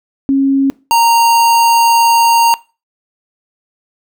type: tone pair in turn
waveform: sine / square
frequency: 272.7 / 927.1 Hz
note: C#4 / A#5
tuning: -28 / -10 cents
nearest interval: octave + major sixth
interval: 2118 cents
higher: second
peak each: -8 dBFS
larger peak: neither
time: 0.29-0.7 / 0.91-2.54 s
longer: second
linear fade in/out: 0 ms
effects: noise-tail reverb RT60 0.3 s tail -21 dB re dry